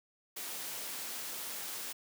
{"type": "noise", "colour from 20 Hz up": "white", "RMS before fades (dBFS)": -41, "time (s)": [0.36, 1.93], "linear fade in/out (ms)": 10, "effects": ["high-pass 200 Hz 12 dB/octave"]}